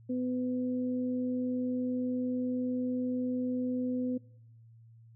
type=tone pair together; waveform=sine; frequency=251.3 / 502.3 Hz; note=B3 / B4; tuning=+30 / +29 cents; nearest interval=octave; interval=1199 cents; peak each=-30 / -38 dBFS; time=0.09-4.18 s; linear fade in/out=10 ms; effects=noise-tail reverb RT60 0.8 s tail -22 dB re dry + added 114 Hz sine -53 dBFS peak until 5.15 s